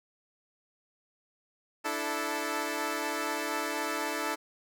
10% pulse chord, D suspended second, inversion none, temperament equal with one note detuned, 293.7 / 329.6 / 438.5 Hz, D4 / E4 / A4, 0 / 0 / -6 cents, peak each -27 dBFS, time 1.84-4.36 s, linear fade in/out 20 ms, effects none

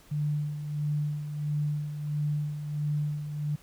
sine tone with tremolo, 148.5 Hz, D3, 20 cents sharp, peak -25 dBFS, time 0.11-3.56 s, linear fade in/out 10 ms, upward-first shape sine, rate 1.5 Hz, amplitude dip 60%, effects pink hiss -57 dBFS RMS until 3.62 s

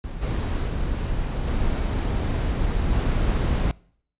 brown noise with level steps, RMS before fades -33 / -24 / -26 / -23 / -21 dBFS, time 0.04-3.71 s, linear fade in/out 0 ms, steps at 0.21 / 0.67 / 1.46 / 2.92 s, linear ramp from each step 20 ms, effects noise-tail reverb RT60 0.6 s tail -24 dB re dry + resampled to 8000 Hz

